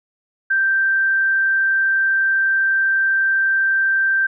sine tone, 1568 Hz, G6, in tune, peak -14 dBFS, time 0.5-4.27 s, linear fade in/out 10 ms, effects none

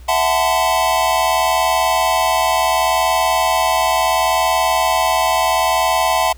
square chord, F# half-diminished seventh, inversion third, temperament equal with one note detuned, 659.3 / 740 / 880 / 1020.8 Hz, E5 / F#5 / A5 / C6, 0 / 0 / 0 / -43 cents, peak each -20 dBFS, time 0.08-6.33 s, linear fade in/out 10 ms, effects added 61 Hz sine -35 dBFS peak until 6.37 s + pink hiss -49 dBFS RMS until 6.37 s

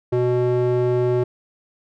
square tone with band-pass filter, 123.47 Hz, B2, in tune, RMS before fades -19 dBFS, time 0.12-1.24 s, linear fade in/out 10 ms, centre 380 Hz, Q 1.7, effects none

